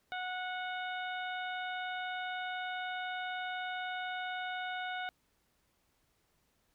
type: harmonic tone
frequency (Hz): 734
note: F#5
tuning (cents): -14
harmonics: 1 / 2 / 3 / 4 / 5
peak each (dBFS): -39 / -40 / -46 / -49 / -48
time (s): 0.12-5.09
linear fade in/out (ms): 0
effects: pink hiss -75 dBFS RMS until 6.74 s